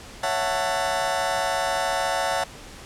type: chord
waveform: sawtooth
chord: F# minor seventh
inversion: second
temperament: just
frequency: 555 / 666 / 740 / 888 Hz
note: C#5 / E5 / F#5 / A5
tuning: +2 / +18 / 0 / +16 cents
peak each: -25 / -24 / -23 / -24 dBFS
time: 0.23-2.44 s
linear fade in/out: 5 ms
effects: pink hiss -42 dBFS RMS until 2.85 s + low-pass 9000 Hz 12 dB/octave